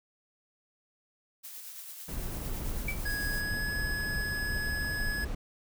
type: noise with tremolo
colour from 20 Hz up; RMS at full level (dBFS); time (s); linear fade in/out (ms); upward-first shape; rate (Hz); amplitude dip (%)
blue; -43; 1.43-3.42; 20; sine; 9; 35
type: noise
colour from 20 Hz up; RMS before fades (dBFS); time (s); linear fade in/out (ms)
brown; -35; 2.08-5.35; 5
type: tone with exponential decay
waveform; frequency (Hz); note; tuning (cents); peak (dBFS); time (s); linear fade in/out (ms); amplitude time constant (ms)
sine; 2310; D7; -29; -28; 2.88-3.02; 5; 29
type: tone with pitch glide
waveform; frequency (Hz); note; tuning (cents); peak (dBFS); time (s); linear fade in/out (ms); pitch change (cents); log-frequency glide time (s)
square; 1661.2 to 1689.3; G#6 to G#6; 0 to +29; -33; 3.05-5.25; 10; +29; 3.3-3.66
effects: none